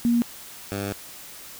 sine / 10% pulse tone pair in turn, 236.7 / 99.71 Hz, A#3 / G2, +27 / +30 cents, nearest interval octave + minor third, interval 1497 cents, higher first, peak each -17 / -19 dBFS, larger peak first, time 0.05-0.22 / 0.72-0.93 s, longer second, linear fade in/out 0 ms, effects white hiss -42 dBFS RMS until 1.59 s

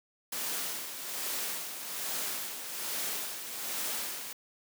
white noise with tremolo, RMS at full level -34 dBFS, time 0.32-4.33 s, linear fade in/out 5 ms, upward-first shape sine, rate 1.2 Hz, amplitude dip 55%, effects high-pass 200 Hz 12 dB/octave

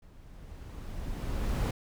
brown noise with level ramp, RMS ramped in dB -54 to -26 dBFS, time 0.02-1.71 s, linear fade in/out 5 ms, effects none

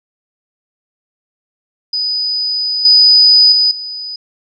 sine tone with level steps, 4978 Hz, D#8, in tune, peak -14 / -4 / -8 / -22 dBFS, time 1.93-4.16 s, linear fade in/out 5 ms, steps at 2.85 / 3.52 / 3.71 s, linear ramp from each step 2 ms, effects none

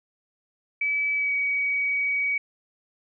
sine tone with pitch glide, 2295 to 2263 Hz, D7 to C#7, -40 to +35 cents, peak -22 dBFS, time 0.81-2.38 s, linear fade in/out 5 ms, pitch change -25 cents, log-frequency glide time 1.15-1.33 s, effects none

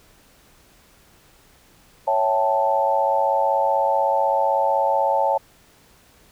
sine chord, A dominant seventh, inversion first, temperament equal, 554.4 / 659.3 / 784 / 880 Hz, C#5 / E5 / G5 / A5, 0 / 0 / 0 / 0 cents, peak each -22 / -25 / -24 / -20 dBFS, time 2.07-5.38 s, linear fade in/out 10 ms, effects pink hiss -54 dBFS RMS until 6.31 s

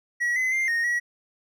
triangle tone with pitch steps, 1921 / 2034 / 2098 / 1856 / 1921 Hz, B6 / C7 / C7 / A#6 / B6, -48 / -50 / +4 / -8 / -48 cents, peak -20 dBFS, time 0.2-1 s, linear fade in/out 20 ms, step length 160 ms, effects none

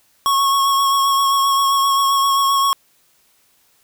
square tone with vibrato, 1100 Hz, C#6, 14 cents flat, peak -14 dBFS, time 0.26-2.73 s, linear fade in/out 0 ms, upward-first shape sine, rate 7.6 Hz, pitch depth 21 cents each way, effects white hiss -58 dBFS RMS until 3.83 s

